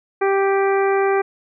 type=harmonic tone; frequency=392 Hz; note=G4; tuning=in tune; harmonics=1 / 2 / 3 / 4 / 5 / 6; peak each=-16 / -22 / -26 / -28 / -30 / -32 dBFS; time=0.21-1.22 s; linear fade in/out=10 ms; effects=none